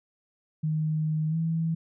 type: tone with pitch glide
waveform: sine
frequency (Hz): 155.56 to 163.2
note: D#3 to E3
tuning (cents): 0 to -17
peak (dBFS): -24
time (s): 0.63-1.75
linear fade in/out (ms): 10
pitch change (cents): +83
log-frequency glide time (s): 1.29-1.36
effects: none